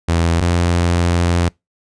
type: tone pair in turn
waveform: sawtooth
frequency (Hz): 84 / 86.61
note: E2 / F2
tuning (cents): +33 / -14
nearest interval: minor second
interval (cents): 53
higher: second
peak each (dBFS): -9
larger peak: neither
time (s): 0.08-0.41 / 0.41-1.49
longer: second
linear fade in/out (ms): 10
effects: noise-tail reverb RT60 0.2 s tail -26 dB re dry + resampled to 22050 Hz